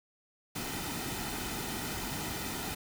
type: noise with comb filter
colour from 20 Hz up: pink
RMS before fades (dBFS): -37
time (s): 0.55-2.75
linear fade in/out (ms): 10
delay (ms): 1.8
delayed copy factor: -0.55
effects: none